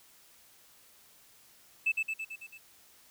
triangle tone with echo, 2627 Hz, E7, 7 cents flat, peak -21 dBFS, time 1.86-1.92 s, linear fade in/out 10 ms, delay 110 ms, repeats 6, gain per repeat -4 dB, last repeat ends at 2.58 s, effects tanh soft clip ceiling -22 dBFS + white hiss -60 dBFS RMS until 3.1 s

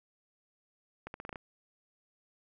accelerating click train, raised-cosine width 0.5 ms, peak -26 dBFS, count 7, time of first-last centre 1.07-1.358 s, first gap 71 ms, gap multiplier 0.84, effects none

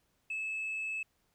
sine tone, 2604 Hz, E7, 22 cents flat, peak -32 dBFS, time 0.3-1.03 s, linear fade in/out 5 ms, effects tanh soft clip ceiling -32 dBFS + pink hiss -75 dBFS RMS until 1.34 s

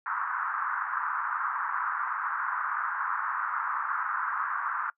white band-pass noise, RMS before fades -31 dBFS, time 0.06-4.9 s, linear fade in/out 2 ms, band 1000 to 1500 Hz, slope 48 dB/octave, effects noise-tail reverb RT60 0.1 s tail -23 dB re dry

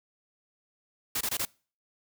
white noise bursts, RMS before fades -30 dBFS, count 4, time 1.15-1.452 s, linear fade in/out 5 ms, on 59 ms, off 22 ms, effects noise-tail reverb RT60 0.4 s tail -25 dB re dry

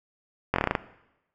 slowing click train, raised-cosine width 0.5 ms, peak -7 dBFS, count 8, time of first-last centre 0.54-0.752 s, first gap 21 ms, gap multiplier 1.12, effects noise-tail reverb RT60 0.9 s tail -17 dB re dry

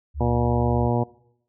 sine tone with vibrato, 72 Hz, D2, 34 cents flat, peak -26 dBFS, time 0.14-0.91 s, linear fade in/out 50 ms, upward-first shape sine, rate 13 Hz, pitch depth 42 cents each way
harmonic tone, 119.9 Hz, A#2, 49 cents sharp, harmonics 1 / 2 / 3 / 4 / 5 / 6 / 7 / 8, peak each -23 / -26 / -28 / -29 / -30 / -31 / -31 / -32 dBFS, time 0.2-1.04 s, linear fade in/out 10 ms
effects noise-tail reverb RT60 0.7 s tail -21 dB re dry

